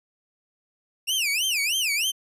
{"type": "tone with vibrato", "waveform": "sawtooth", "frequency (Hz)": 2657, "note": "E7", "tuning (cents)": 13, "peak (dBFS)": -19, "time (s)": [1.07, 2.12], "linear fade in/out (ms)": 20, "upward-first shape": "sine", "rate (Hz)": 3.2, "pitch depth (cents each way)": 300, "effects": ["resampled to 32000 Hz"]}